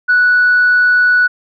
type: tone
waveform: sine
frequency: 1476 Hz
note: F#6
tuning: 5 cents flat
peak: -6 dBFS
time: 0.08-1.28 s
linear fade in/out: 20 ms
effects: tanh soft clip ceiling -4 dBFS